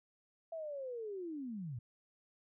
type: linear sweep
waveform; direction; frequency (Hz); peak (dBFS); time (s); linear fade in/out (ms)
sine; down; 668 to 108.1; -40; 0.52-1.79; 5
effects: none